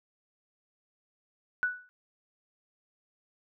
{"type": "tone with exponential decay", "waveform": "sine", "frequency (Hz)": 1480, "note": "F#6", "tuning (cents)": 0, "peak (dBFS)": -22, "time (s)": [1.63, 1.89], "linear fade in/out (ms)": 0, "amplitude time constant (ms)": 56, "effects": []}